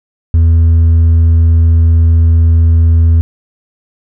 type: tone with hard clipping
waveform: triangle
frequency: 82.2 Hz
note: E2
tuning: 4 cents flat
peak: -3 dBFS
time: 0.34-3.21 s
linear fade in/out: 0 ms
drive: 1 dB
effects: none